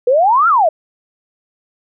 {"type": "exponential two-way sweep", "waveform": "sine", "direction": "up then down", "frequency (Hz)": [472.1, 1411, 601], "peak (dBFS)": -8, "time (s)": [0.07, 0.69], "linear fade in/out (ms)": 5, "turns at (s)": 0.48, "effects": []}